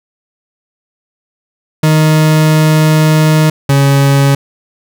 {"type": "tone pair in turn", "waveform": "40% pulse", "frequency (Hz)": [155.56, 139.12], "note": ["D#3", "C#3"], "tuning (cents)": [0, 7], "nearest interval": "major second", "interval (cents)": 193, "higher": "first", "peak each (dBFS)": -5, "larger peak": "neither", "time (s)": [[1.83, 3.5], [3.69, 4.35]], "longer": "first", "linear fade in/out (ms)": 5, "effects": []}